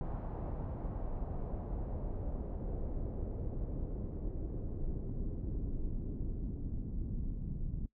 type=noise with low-pass filter sweep; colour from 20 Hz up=brown; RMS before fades=-38 dBFS; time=0.01-7.86 s; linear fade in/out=2 ms; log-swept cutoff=900 to 220 Hz; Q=1.5; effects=noise-tail reverb RT60 0.1 s tail -19 dB re dry